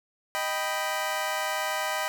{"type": "chord", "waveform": "20% pulse", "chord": "Eb augmented", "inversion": "none", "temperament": "equal", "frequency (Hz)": [622.3, 784, 987.8], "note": ["Eb5", "G5", "B5"], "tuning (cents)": [0, 0, 0], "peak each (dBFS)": -27, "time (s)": [0.35, 2.08], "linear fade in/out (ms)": 0, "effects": ["8-bit"]}